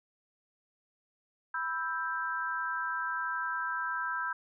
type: chord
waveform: sine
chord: E minor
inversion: second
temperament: equal with one note detuned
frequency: 987.8 / 1318.5 / 1577.1 Hz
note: B5 / E6 / G6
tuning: 0 / 0 / +10 cents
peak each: -37 / -36 / -34 dBFS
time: 1.54-4.33 s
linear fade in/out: 5 ms
effects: none